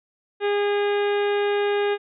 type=harmonic tone; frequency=408.5 Hz; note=G#4; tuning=29 cents flat; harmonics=1 / 2 / 3 / 4 / 5 / 6 / 7 / 8 / 9; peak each=-20 / -29 / -36 / -32 / -37 / -37 / -39 / -44 / -41 dBFS; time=0.4-1.98 s; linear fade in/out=50 ms; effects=none